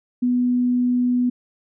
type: tone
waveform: sine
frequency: 246.9 Hz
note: B3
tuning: in tune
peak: -16 dBFS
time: 0.22-1.3 s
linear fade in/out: 10 ms
effects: none